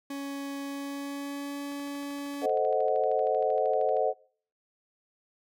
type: tone with pitch glide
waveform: 40% pulse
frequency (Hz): 278.9 to 283.6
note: C#4 to C#4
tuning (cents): +11 to +40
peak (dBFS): -33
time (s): 0.1-2.46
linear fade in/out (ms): 5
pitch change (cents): +29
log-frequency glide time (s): 0.61-1.61
type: click train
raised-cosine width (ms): 0.3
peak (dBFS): -36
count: 30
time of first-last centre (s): 1.72-3.968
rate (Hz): 12.9
type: chord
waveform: sine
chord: A diminished seventh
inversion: none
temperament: equal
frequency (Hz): 440 / 523.3 / 622.3 / 740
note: A4 / C5 / Eb5 / Gb5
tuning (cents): 0 / 0 / 0 / 0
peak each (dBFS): -29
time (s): 2.41-4.14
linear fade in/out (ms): 50
effects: noise-tail reverb RT60 0.5 s tail -24 dB re dry

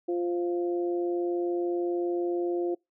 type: harmonic tone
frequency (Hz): 174.61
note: F3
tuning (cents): 0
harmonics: 2 / 3 / 4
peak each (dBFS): -26 / -37 / -39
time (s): 0.08-2.75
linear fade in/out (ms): 10
effects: noise-tail reverb RT60 0.2 s tail -26 dB re dry

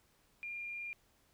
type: tone with frequency modulation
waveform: sine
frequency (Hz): 2400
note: D7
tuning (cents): +37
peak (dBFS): -40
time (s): 0.43-0.93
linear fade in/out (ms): 0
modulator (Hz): 23.6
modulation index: 0.32
effects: pink hiss -71 dBFS RMS until 1.33 s

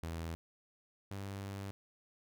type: tone pair in turn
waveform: sawtooth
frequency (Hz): 82.41 / 98.63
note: E2 / G2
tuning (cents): 0 / +11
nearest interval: minor third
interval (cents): 311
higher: second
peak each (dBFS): -35 / -37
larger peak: first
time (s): 0.03-0.35 / 1.11-1.71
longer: second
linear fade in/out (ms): 0
effects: none

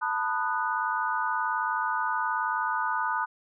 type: chord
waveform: sine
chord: B dominant seventh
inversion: third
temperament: just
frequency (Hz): 889 / 987.8 / 1234.7 / 1481.6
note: A5 / B5 / D#6 / F#6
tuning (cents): +18 / 0 / -14 / +2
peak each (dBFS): -31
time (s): 0.01-3.26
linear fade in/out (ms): 20
effects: none

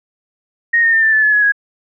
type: tone with pitch steps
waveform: sine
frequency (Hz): 1864.7 / 1833.7 / 1803.3 / 1773.3 / 1743.9 / 1714.9 / 1686.4 / 1658.4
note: A#6 / A#6 / A6 / A6 / A6 / A6 / G#6 / G#6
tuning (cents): 0 / -29 / +42 / +13 / -16 / -45 / +26 / -3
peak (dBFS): -9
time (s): 0.73-1.522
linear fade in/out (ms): 10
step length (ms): 99
effects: none

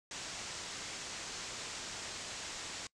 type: low-pass noise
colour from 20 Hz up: white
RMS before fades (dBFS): -44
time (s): 0.11-2.87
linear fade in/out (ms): 2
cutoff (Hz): 7800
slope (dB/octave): 48
effects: noise-tail reverb RT60 0.1 s tail -23 dB re dry

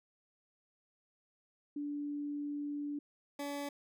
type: tone pair in turn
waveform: sine / 20% pulse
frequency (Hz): 290.7 / 285.4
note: D4 / D4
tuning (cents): -18 / -49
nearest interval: unison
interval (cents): 31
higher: first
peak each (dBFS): -36 / -33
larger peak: second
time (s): 1.76-2.99 / 3.39-3.69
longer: first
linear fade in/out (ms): 5
effects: none

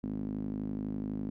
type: tone with band-pass filter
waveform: sawtooth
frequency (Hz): 52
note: G#1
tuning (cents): +3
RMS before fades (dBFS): -36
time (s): 0.03-1.3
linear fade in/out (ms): 5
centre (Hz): 240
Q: 4.8
effects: none

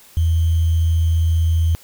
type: tone with sample-and-hold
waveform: sine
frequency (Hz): 82.41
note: E2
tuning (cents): 0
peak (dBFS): -13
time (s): 0.17-1.75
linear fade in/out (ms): 0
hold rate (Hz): 3150
effects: white hiss -47 dBFS RMS until 1.83 s

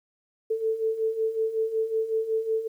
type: beating tone pair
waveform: sine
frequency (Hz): 440 / 445.4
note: A4 / A4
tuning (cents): 0 / +21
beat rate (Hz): 5.4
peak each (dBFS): -30 / -25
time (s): 0.5-2.68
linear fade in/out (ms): 10
effects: 10-bit

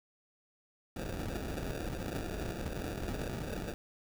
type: noise with sample-and-hold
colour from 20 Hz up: pink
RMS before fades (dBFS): -38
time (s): 0.96-3.74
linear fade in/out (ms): 2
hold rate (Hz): 1050
effects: none

